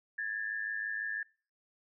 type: tone pair together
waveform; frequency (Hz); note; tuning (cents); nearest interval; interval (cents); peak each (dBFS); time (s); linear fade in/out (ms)
sine; 1664 / 1770; G#6 / A6; +3 / +10; minor second; 107; -37 / -36; 0.18-1.23; 5
effects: noise-tail reverb RT60 0.4 s tail -24 dB re dry